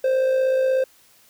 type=tone with amplitude modulation; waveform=triangle; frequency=523.3 Hz; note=C5; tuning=in tune; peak=-13 dBFS; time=0.04-0.84 s; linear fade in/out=5 ms; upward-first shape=sine; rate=56.5 Hz; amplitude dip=40%; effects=white hiss -55 dBFS RMS until 1.29 s